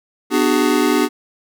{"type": "chord", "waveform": "square", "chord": "G# half-diminished seventh", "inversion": "first", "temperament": "just", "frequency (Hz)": [249.2, 299, 373.8, 415.3], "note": ["B3", "D4", "F#4", "G#4"], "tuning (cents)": [16, 31, 18, 0], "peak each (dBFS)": [-20, -18, -20, -22], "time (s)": [0.3, 1.09], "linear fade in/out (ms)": 50, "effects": []}